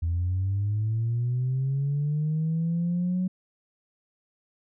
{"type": "linear sweep", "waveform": "sine", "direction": "up", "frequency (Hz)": [82.1, 185.8], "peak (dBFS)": -22, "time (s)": [0.02, 3.28], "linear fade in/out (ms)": 10, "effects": ["tanh soft clip ceiling -20 dBFS"]}